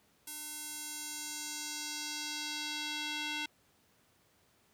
square tone with band-pass filter sweep, 300 Hz, D4, 37 cents sharp, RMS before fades -40 dBFS, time 0.27-3.46 s, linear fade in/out 5 ms, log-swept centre 11000 to 3100 Hz, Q 1.5, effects pink hiss -69 dBFS RMS until 4.73 s + high-pass 80 Hz 12 dB/octave

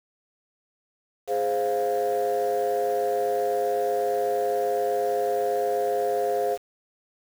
sine chord, F minor, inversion first, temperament equal, 415.3 / 523.3 / 698.5 Hz, Ab4 / C5 / F5, 0 / 0 / 0 cents, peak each -25 dBFS, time 1.27-6.58 s, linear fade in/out 50 ms, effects tanh soft clip ceiling -17 dBFS + 7-bit

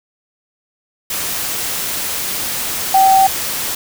sine tone in noise, 771 Hz, G5, 29 cents flat, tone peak -7 dBFS, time 2.94-3.27 s, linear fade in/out 5 ms, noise white, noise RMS -21 dBFS, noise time 1.1-3.75 s, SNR +11 dB, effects none

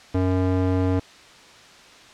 square tone with band-pass filter, 92.5 Hz, F#2, in tune, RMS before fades -21 dBFS, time 0.14-1 s, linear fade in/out 10 ms, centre 330 Hz, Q 0.73, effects white hiss -47 dBFS RMS until 2.13 s + low-pass 5000 Hz 12 dB/octave

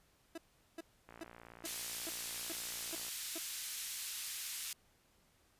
30% pulse tone bursts, 329.6 Hz, E4, in tune, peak -40 dBFS, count 8, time 0.35-3.382 s, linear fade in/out 5 ms, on 29 ms, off 400 ms
click train, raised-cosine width 0.5 ms, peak -38 dBFS, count 117, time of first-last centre 1.09-3.083 s, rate 58.2 Hz
white band-pass noise, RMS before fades -43 dBFS, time 1.65-4.73 s, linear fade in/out 2 ms, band 2200 to 13000 Hz, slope 12 dB/octave
effects pink hiss -71 dBFS RMS until 5.59 s + resampled to 32000 Hz

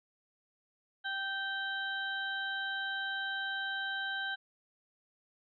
harmonic tone, 780 Hz, G5, 9 cents flat, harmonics 1 / 2 / 4 / 5, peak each -43 / -35 / -43 / -44 dBFS, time 1.04-4.36 s, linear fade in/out 20 ms, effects none

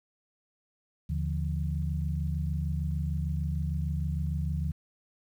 sine tone cluster, 77 / 145.8 / 172.4 Hz, D#2 / D3 / F3, -17 / -12 / -22 cents, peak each -30 / -33 / -35 dBFS, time 1.09-4.72 s, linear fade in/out 10 ms, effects 10-bit

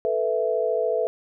sine chord, A suspended second, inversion none, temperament equal, 440 / 493.9 / 659.3 Hz, A4 / B4 / E5, 0 / 0 / 0 cents, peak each -25 dBFS, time 0.05-1.07 s, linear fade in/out 0 ms, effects none

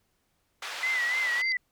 white band-pass noise, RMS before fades -37 dBFS, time 0.62-1.42 s, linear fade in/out 5 ms, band 820 to 3100 Hz, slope 12 dB/octave
sine tone with vibrato, 1996 Hz, B6, 18 cents sharp, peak -25 dBFS, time 0.83-1.57 s, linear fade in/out 2 ms, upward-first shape sine, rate 3.5 Hz, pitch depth 77 cents each way
sine tone with exponential growth, 4676 Hz, D8, 8 cents flat, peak -28 dBFS, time 1.21-1.52 s, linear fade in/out 0 ms, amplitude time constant 67 ms
effects pink hiss -73 dBFS RMS until 1.71 s

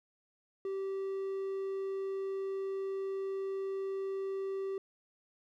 triangle tone, 388 Hz, G4, 18 cents flat, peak -32 dBFS, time 0.65-4.78 s, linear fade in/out 2 ms, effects none

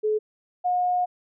sine tone pair in turn, 428.4 / 720.5 Hz, A4 / F#5, -46 / -46 cents, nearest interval major sixth, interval 900 cents, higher second, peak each -20 dBFS, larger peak neither, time 0.03-0.19 / 0.64-1.06 s, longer second, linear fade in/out 20 ms, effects none

